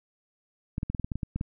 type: clicks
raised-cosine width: 5 ms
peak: -18 dBFS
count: 11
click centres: 0.781 / 0.831 / 0.9 / 0.948 / 0.997 / 1.045 / 1.118 / 1.156 / 1.232 / 1.36 / 1.411 s
effects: none